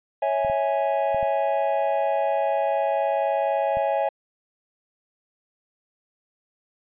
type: chord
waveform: triangle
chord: C# minor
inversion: none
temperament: equal with one note detuned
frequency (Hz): 554.4 / 654.7 / 830.6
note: C#5 / E5 / G#5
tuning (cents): 0 / -12 / 0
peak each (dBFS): -23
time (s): 0.22-4.09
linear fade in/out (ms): 5
type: clicks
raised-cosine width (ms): 5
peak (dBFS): -26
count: 5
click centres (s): 0.448 / 0.499 / 1.146 / 1.229 / 3.771
effects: resampled to 8000 Hz